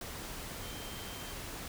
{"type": "tone in noise", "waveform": "sine", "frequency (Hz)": 3139, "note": "G7", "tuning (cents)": 2, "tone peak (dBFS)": -51, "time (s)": [0.62, 1.33], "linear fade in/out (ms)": 2, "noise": "pink", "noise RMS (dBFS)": -43, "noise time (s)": [0.01, 1.68], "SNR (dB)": -11, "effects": []}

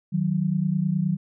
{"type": "tone pair together", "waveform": "sine", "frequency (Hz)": [156.4, 185.99], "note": ["D#3", "F#3"], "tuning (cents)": [9, 9], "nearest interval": "minor third", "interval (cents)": 300, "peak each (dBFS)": [-24, -23], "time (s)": [0.12, 1.17], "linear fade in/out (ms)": 20, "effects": []}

